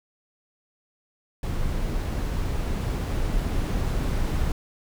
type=noise with level ramp; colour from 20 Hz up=brown; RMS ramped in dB=-27 to -24 dBFS; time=1.43-4.52 s; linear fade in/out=2 ms; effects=none